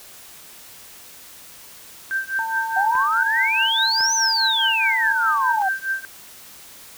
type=tone with tremolo; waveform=sine; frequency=1568 Hz; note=G6; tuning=in tune; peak=-18 dBFS; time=2.11-6.05 s; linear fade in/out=0 ms; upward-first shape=triangle; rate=4.8 Hz; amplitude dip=100%
type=tone; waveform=sine; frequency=899 Hz; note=A5; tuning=37 cents sharp; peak=-24 dBFS; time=2.39-5.62 s; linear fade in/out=0 ms
type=exponential two-way sweep; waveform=sine; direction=up then down; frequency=739 to 6200 to 739 Hz; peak=-18 dBFS; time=2.76-5.69 s; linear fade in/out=10 ms; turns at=4.14 s
type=clicks; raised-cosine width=0.5 ms; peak=-20 dBFS; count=2; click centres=2.953 / 4.007 s
effects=white hiss -43 dBFS RMS until 6.97 s